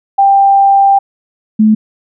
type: tone pair in turn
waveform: sine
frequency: 790 / 216.2 Hz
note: G5 / A3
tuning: +13 / -30 cents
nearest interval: octave + minor seventh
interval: 2243 cents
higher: first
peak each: -4 dBFS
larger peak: neither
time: 0.18-0.99 / 1.59-1.75 s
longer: first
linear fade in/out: 10 ms
effects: none